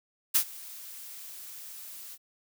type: noise with ADSR envelope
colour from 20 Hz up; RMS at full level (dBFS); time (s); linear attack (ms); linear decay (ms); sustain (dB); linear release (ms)
blue; -21; 0.34-2.18; 16; 82; -23; 47
effects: none